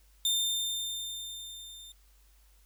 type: tone with level ramp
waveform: sawtooth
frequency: 3610 Hz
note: A7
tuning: 44 cents sharp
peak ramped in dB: -22 to -44 dBFS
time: 0.25-1.92 s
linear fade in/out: 2 ms
effects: added 50 Hz sine -59 dBFS peak until 2.65 s + white hiss -67 dBFS RMS until 2.65 s